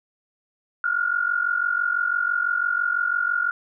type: tone pair together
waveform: sine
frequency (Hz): 1398 / 1444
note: F6 / F#6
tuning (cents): +1 / -43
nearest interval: minor second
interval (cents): 56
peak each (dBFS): -23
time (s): 0.84-3.51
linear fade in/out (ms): 2
effects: none